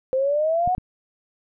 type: exponential sweep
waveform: sine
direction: up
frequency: 515 to 746 Hz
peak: -18 dBFS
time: 0.13-0.75 s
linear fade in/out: 0 ms
type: clicks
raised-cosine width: 5 ms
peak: -19 dBFS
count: 2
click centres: 0.676 / 0.781 s
effects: none